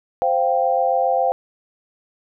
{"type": "chord", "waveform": "sine", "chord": "C suspended fourth", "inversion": "none", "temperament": "just", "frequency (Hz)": [523.3, 697.7, 784.9], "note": ["C5", "F5", "G5"], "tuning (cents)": [0, -2, 2], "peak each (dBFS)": -20, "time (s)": [0.22, 1.32], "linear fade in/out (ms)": 0, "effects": []}